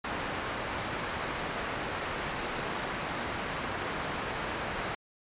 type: low-pass noise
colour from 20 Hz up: white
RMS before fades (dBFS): -35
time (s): 0.04-4.95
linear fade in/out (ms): 5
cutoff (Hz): 1700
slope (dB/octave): 12
effects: resampled to 8000 Hz